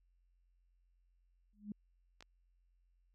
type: tone with exponential growth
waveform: sine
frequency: 207.7 Hz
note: G#3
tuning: in tune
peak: -37 dBFS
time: 1.53-1.72 s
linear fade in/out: 2 ms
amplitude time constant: 40 ms
type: clicks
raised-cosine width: 0.2 ms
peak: -37 dBFS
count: 2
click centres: 2.207 / 2.225 s
effects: added 44 Hz sine -70 dBFS peak until 3.14 s